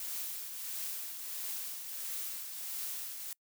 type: noise with tremolo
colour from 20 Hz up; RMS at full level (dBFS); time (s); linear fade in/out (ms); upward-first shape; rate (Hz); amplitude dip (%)
blue; -38; 0-3.33; 2; triangle; 1.5; 50
effects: noise-tail reverb RT60 0.1 s tail -26 dB re dry

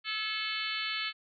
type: harmonic tone with a mistuned harmonic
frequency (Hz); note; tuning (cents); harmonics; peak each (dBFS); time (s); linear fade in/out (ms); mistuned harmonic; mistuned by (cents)
436.6; A4; -13; 3 / 4 / 5 / 6 / 7 / 8 / 9 / 10; -41 / -41 / -38 / -40 / -38 / -41 / -44 / -40; 0.04-1.13; 50; 4; -40
effects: none

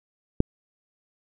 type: click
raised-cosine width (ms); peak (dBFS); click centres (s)
3; -5; 0.404
effects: none

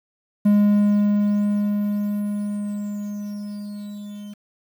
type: tone with level ramp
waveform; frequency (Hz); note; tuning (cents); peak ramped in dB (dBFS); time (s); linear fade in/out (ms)
triangle; 206.1; G#3; -13; -10 to -31; 0.45-4.34; 10
effects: 8-bit

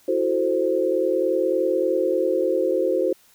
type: chord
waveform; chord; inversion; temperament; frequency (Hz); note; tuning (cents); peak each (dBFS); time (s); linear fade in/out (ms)
sine; F# half-diminished seventh; third; equal; 329.6 / 370 / 440 / 523.3; E4 / F#4 / A4 / C5; 0 / 0 / 0 / 0; -26 / -23 / -27 / -22; 0.08-3.13; 5
effects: white hiss -56 dBFS RMS until 3.34 s

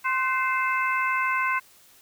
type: harmonic tone with a mistuned harmonic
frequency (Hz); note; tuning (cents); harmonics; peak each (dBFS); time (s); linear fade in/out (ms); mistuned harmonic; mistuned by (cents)
523.3; C5; 0; 2 / 3 / 4 / 5; -25 / -28 / -28 / -32; 0.04-1.6; 20; 3; -57
effects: white hiss -55 dBFS RMS until 2.01 s

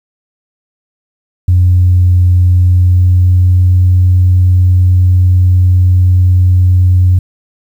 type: tone with pitch glide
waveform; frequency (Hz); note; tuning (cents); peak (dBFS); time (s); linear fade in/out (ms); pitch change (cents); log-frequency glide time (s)
sine; 89.9 to 90.94; F#2 to F#2; -49 to -29; -3; 1.48-7.19; 5; +20; 2.5-3.84
effects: tanh soft clip ceiling 0 dBFS + 7-bit

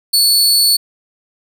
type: tone with amplitude modulation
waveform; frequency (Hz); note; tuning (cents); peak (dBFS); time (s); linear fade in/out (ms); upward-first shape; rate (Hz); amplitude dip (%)
sawtooth; 4435; C#8; 0; -4; 0.13-0.77; 10; sine; 257; 50
effects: none

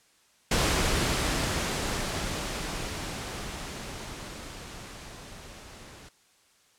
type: noise with level ramp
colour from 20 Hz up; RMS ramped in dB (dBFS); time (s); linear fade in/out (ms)
pink; -24 to -48; 0.51-6.09; 5
effects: white hiss -63 dBFS RMS until 6.78 s + low-pass 9000 Hz 12 dB/octave

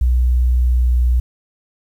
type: tone with pitch glide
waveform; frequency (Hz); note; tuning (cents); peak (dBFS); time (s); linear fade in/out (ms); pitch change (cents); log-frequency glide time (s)
sine; 61.74 to 61.17; B1 to B1; 0 to -16; -11; 0.01-1.2; 5; -16; 0.58-0.96
effects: 8-bit

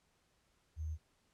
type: tone with sample-and-hold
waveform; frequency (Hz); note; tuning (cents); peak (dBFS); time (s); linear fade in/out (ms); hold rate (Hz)
sine; 78.3; D#2; +11; -37; 0.76-0.98; 50; 6300
effects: pink hiss -75 dBFS RMS until 1.33 s + low-pass 10000 Hz 12 dB/octave

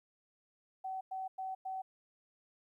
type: tone bursts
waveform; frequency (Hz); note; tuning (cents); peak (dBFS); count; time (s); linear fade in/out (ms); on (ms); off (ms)
sine; 759; F#5; +44; -37; 4; 0.84-1.82; 10; 170; 100
effects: 13-bit

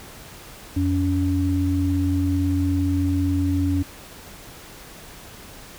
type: tone pair together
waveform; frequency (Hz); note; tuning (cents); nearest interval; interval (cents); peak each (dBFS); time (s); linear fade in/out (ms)
sine; 88.24 / 282.5; F2 / C#4; +18 / +33; octave + minor sixth; 2015; -21; 0.76-3.83; 10
effects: pink hiss -42 dBFS RMS until 5.78 s

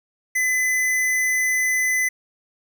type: tone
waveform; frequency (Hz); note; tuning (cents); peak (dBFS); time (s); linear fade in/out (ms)
square; 2016; B6; +35; -19; 0.35-2.09; 10
effects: 10-bit

